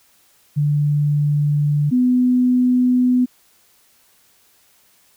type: tone pair in turn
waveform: sine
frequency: 146.83 / 250 Hz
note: D3 / B3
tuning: 0 / +21 cents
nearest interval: major sixth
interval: 921 cents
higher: second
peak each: -14 / -12 dBFS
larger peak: second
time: 0.56-1.91 / 1.91-3.26 s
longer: neither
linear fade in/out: 20 ms
effects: white hiss -56 dBFS RMS until 5.16 s